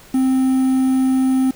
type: tone with quantisation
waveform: triangle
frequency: 261.6 Hz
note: C4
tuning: in tune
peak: -11 dBFS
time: 0.14-1.51 s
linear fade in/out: 5 ms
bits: 6
effects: pink hiss -44 dBFS RMS until 1.55 s